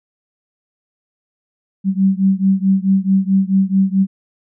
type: beating tone pair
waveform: sine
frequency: 190.7 / 195.3 Hz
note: G3 / G3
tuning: -47 / -6 cents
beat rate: 4.6 Hz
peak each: -14 / -15 dBFS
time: 1.84-4.07 s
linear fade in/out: 50 ms
effects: none